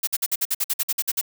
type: noise bursts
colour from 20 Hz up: blue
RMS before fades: -22 dBFS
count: 13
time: 0.03-1.213 s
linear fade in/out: 10 ms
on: 43 ms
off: 52 ms
effects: none